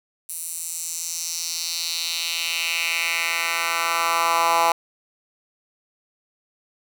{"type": "tone with high-pass filter sweep", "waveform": "10% pulse", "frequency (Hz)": 167.4, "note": "E3", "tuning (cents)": 27, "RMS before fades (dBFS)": -24, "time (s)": [0.29, 4.72], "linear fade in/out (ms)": 2, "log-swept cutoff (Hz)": [10000, 880], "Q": 2.3, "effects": []}